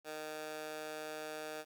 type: tone with high-pass filter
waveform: 15% pulse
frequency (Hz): 154.3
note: D#3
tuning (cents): -14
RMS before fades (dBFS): -44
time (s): 0.04-1.65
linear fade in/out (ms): 50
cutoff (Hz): 570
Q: 1.1
effects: 10-bit